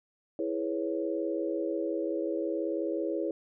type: chord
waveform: sine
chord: C# minor seventh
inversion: first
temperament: equal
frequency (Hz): 329.6 / 415.3 / 493.9 / 554.4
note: E4 / G#4 / B4 / C#5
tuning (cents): 0 / 0 / 0 / 0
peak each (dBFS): -32 / -35 / -37 / -35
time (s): 0.39-3.31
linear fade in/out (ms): 2
effects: none